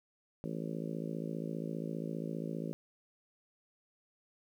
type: harmonic tone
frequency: 55 Hz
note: A1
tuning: in tune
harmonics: 3 / 4 / 5 / 6 / 7 / 8 / 9 / 10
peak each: -40 / -42 / -44 / -46 / -47 / -48 / -49 / -50 dBFS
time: 0.44-2.73 s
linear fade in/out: 0 ms
effects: 11-bit